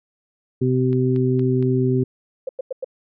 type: harmonic tone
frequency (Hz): 128.1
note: C3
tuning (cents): -36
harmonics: 1 / 2 / 3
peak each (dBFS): -19 / -21 / -21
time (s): 0.61-2.04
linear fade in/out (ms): 10
type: click train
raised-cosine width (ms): 0.3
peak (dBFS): -26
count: 4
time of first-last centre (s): 0.93-1.626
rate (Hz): 4.31
type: tone bursts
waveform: sine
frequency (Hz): 523.3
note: C5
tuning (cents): 0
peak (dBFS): -22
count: 4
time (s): 2.47-2.845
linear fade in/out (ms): 5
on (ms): 21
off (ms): 97
effects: none